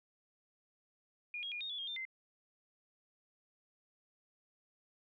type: tone with pitch steps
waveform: sine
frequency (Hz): 2433 / 3280 / 2431 / 3702 / 3430 / 3236 / 3602 / 2074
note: D#7 / G#7 / D#7 / A#7 / A7 / G#7 / A7 / C7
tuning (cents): -39 / -22 / -41 / -13 / -45 / -46 / +40 / -16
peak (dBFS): -39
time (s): 1.34-2.052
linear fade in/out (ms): 2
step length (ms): 89
effects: none